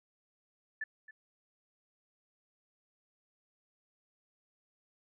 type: tone with echo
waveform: sine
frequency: 1748 Hz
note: A6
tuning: 12 cents flat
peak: -34 dBFS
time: 0.81-0.84 s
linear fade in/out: 5 ms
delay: 270 ms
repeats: 1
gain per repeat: -15 dB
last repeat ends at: 1.11 s
effects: none